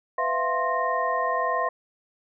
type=tone cluster; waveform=sine; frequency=501 / 660 / 701 / 1053 / 1848 Hz; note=B4 / E5 / F5 / C6 / A#6; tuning=+25 / +2 / +6 / +11 / -16 cents; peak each=-31 / -29 / -31 / -25 / -32 dBFS; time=0.18-1.69 s; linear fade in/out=5 ms; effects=none